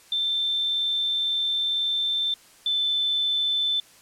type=tone pair in turn; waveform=sine; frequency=3559 / 3526 Hz; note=A7 / A7; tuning=+19 / +3 cents; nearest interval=unison; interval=16 cents; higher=first; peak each=-22 / -21 dBFS; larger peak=second; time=0.12-2.34 / 2.66-3.8 s; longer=first; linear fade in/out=2 ms; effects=white hiss -53 dBFS RMS until 4.01 s + low-pass 11000 Hz 12 dB/octave